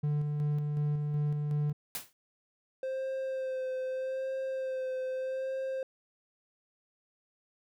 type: tone with tremolo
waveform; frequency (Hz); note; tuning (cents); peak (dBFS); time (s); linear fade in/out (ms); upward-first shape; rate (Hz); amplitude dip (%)
triangle; 148; D3; +14; -25; 0.03-1.73; 10; square; 2.7; 30
type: noise with exponential decay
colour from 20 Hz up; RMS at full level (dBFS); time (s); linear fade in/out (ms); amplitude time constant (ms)
white; -33; 1.95-2.13; 1; 37
type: tone with vibrato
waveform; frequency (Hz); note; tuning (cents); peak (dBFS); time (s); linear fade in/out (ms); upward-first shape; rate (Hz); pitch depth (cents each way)
triangle; 523.3; C5; 0; -30; 2.83-5.83; 2; sine; 0.81; 21
effects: none